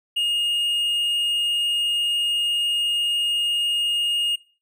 triangle tone, 2849 Hz, F7, 34 cents sharp, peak -18 dBFS, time 0.16-4.36 s, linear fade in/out 10 ms, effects noise-tail reverb RT60 0.4 s tail -21 dB re dry

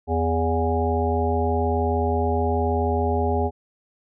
harmonic tone with a mistuned harmonic, 82.41 Hz, E2, in tune, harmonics 1 / 3 / 5 / 7 / 9 / 10, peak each -23 / -28 / -25 / -31 / -28 / -28 dBFS, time 0.07-3.51 s, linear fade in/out 50 ms, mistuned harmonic 9, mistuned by -39 cents, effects none

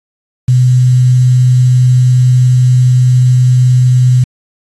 sine tone with quantisation, 125.8 Hz, B2, 32 cents sharp, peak -4 dBFS, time 0.48-4.24 s, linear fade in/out 5 ms, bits 5, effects AAC 32 kbps

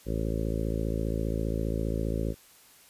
harmonic tone, 55 Hz, A1, in tune, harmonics 1 / 2 / 3 / 4 / 5 / 6 / 7 / 8 / 9 / 10, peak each -31 / -34 / -36 / -37 / -38 / -39 / -39 / -40 / -41 / -41 dBFS, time 0.05-2.35 s, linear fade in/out 50 ms, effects white hiss -56 dBFS RMS until 2.89 s + resampled to 32000 Hz

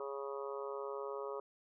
harmonic tone, 138.5 Hz, C#3, 1 cent flat, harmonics 3 / 4 / 5 / 6 / 7 / 8 / 9, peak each -42 / -45 / -55 / -56 / -49 / -50 / -50 dBFS, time 0-1.4 s, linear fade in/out 2 ms, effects none

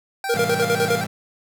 25% pulse tone with vibrato, 740 Hz, F#5, in tune, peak -21 dBFS, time 0.24-1.04 s, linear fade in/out 2 ms, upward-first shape square, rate 3.9 Hz, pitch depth 92 cents each way
square tone with tremolo, 471.3 Hz, A#4, 19 cents sharp, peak -18 dBFS, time 0.29-1 s, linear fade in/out 10 ms, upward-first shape square, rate 9.8 Hz, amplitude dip 80%
sawtooth chord, A minor seventh, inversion none, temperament just, 110 / 132 / 165 / 198 Hz, A2 / C3 / E3 / G3, 0 / +16 / +2 / +18 cents, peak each -27 / -30 / -25 / -26 dBFS, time 0.34-1.07 s, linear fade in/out 10 ms
effects none

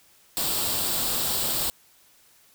white noise with comb filter, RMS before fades -26 dBFS, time 0.37-1.7 s, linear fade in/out 0 ms, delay 0.24 ms, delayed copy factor +0.55, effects white hiss -58 dBFS RMS until 2.54 s

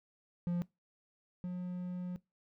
triangle tone pair in turn, 174.61 / 179.73 Hz, F3 / F3, 0 / +50 cents, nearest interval minor second, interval 50 cents, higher second, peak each -29 / -34 dBFS, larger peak first, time 0.47-0.62 / 1.44-2.16 s, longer second, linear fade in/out 0 ms, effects noise-tail reverb RT60 0.2 s tail -21 dB re dry

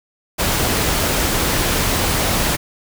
pink noise, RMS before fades -18 dBFS, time 0.38-2.57 s, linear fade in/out 20 ms, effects none

